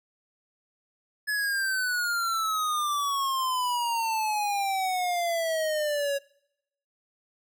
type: exponential sweep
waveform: square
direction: down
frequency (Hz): 1712 to 554.4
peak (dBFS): -26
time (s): 1.27-6.19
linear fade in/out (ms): 20
effects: noise-tail reverb RT60 0.8 s tail -25 dB re dry